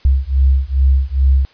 sine beating tone pair, 65.9 / 68.3 Hz, C2 / C#2, +13 / -25 cents, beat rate 2.4 Hz, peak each -13 dBFS, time 0.05-1.45 s, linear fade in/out 0 ms, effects white hiss -48 dBFS RMS until 1.53 s + resampled to 11025 Hz

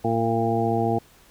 harmonic tone with a mistuned harmonic, 114.5 Hz, A#2, 31 cents flat, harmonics 1 / 2 / 3 / 4 / 6 / 7, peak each -27 / -27 / -27 / -27 / -27 / -27 dBFS, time 0.04-0.99 s, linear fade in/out 10 ms, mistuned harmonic 1, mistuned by -18 cents, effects pink hiss -54 dBFS RMS until 1.3 s

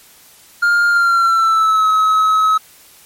triangle tone with pitch glide, 1407 to 1282.8 Hz, F6 to E6, +12 to -48 cents, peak -8 dBFS, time 0.62-2.58 s, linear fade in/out 10 ms, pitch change -160 cents, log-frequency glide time 0.89-1.87 s, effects white hiss -45 dBFS RMS until 3.05 s + MP3 64 kbps

